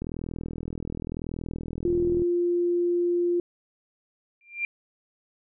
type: click train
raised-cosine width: 3 ms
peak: -20 dBFS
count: 91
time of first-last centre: 0.02-2.22 s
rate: 40.9 Hz
type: tone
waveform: sine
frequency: 349.2 Hz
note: F4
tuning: in tune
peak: -21 dBFS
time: 1.85-3.4 s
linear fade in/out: 2 ms
type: tone with exponential growth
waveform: sine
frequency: 2380 Hz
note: D7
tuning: 22 cents sharp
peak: -22 dBFS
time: 4.41-4.65 s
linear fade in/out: 1 ms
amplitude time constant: 51 ms
effects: none